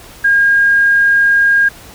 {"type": "tone", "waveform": "sine", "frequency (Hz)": 1620, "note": "G#6", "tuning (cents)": -43, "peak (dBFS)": -7, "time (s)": [0.24, 1.69], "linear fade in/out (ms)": 10, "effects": ["pink hiss -37 dBFS RMS until 1.94 s"]}